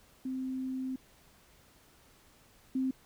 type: tone pair in turn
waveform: sine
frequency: 260.4 / 261.8 Hz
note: C4 / C4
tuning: -8 / +1 cents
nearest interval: unison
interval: 9 cents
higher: second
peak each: -33 / -28 dBFS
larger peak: second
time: 0.25-0.96 / 2.75-2.91 s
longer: first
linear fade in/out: 5 ms
effects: pink hiss -62 dBFS RMS until 3.05 s